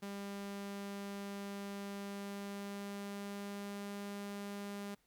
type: tone with pitch glide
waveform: sawtooth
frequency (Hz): 200 to 201.9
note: G3 to G#3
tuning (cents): +35 to -49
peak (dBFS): -38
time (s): 0.02-4.95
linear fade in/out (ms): 10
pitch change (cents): +16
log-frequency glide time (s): 2.06-3.93
effects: pink hiss -75 dBFS RMS until 5.06 s